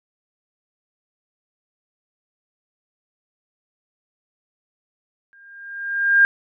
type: tone with exponential growth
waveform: sine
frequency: 1606 Hz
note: G6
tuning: 41 cents sharp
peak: -8 dBFS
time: 5.33-6.25 s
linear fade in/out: 0 ms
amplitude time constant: 200 ms
effects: none